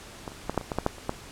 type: clicks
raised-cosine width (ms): 1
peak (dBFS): -20 / -30 / -13 / -26 / -9 / -24 / -15 / -11 / -8 / -29 / -12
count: 11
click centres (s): 0.278 / 0.319 / 0.496 / 0.545 / 0.577 / 0.612 / 0.718 / 0.786 / 0.864 / 0.983 / 1.094
effects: pink hiss -45 dBFS RMS until 1.31 s + low-pass 10000 Hz 12 dB/octave